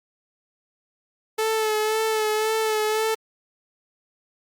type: tone with vibrato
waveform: sawtooth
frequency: 435 Hz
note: A4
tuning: 20 cents flat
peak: -17 dBFS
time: 1.38-3.15 s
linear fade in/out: 10 ms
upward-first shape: sine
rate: 1.9 Hz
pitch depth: 29 cents each way
effects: Opus 48 kbps